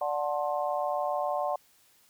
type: chord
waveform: sine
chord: D dominant seventh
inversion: none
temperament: just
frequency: 587.3 / 734.2 / 881 / 1057.2 Hz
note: D5 / F#5 / A5 / C6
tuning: 0 / -14 / +2 / +18 cents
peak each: -31 / -31 / -36 / -35 dBFS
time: 0.01-1.56 s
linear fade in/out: 5 ms
effects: white hiss -63 dBFS RMS until 2.09 s